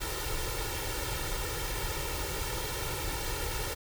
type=noise with comb filter; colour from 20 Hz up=pink; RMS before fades=-34 dBFS; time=0-3.75 s; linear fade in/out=20 ms; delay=2.2 ms; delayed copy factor=+0.85; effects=none